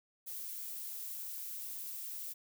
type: noise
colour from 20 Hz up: violet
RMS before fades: -43 dBFS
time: 0.26-2.34 s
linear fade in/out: 20 ms
effects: none